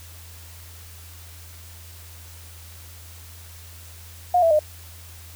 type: tone with pitch steps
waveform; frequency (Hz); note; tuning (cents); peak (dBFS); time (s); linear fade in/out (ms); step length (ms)
sine; 716 / 660.4 / 609.1; F5 / E5 / D#5; +43 / +3 / -37; -14; 4.34-4.592; 5; 84
effects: added 84 Hz sine -42 dBFS peak until 5.35 s + white hiss -46 dBFS RMS until 5.35 s